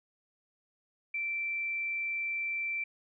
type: tone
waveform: sine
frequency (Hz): 2341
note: D7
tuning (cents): -6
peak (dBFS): -31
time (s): 1.14-2.84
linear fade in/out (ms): 5
effects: none